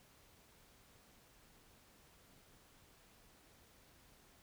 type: silence
effects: pink hiss -66 dBFS RMS until 4.42 s